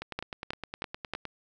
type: two click trains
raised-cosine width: 0.3 ms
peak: -20 / -16 dBFS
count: 13 / 4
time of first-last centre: 0.02-1.253 / 0.19-1.136 s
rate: 9.73 / 3.17 Hz
effects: none